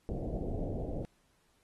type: low-pass noise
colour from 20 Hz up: pink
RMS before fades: -36 dBFS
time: 0.09-1.05 s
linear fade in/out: 0 ms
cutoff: 660 Hz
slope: 48 dB/octave
effects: pink hiss -72 dBFS RMS until 1.63 s + AAC 32 kbps